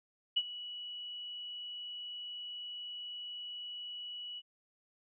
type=tone with ADSR envelope; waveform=sine; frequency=2938 Hz; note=F#7; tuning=13 cents flat; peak=-25 dBFS; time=0.36-4.42 s; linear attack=13 ms; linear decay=47 ms; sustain=-16 dB; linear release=41 ms; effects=none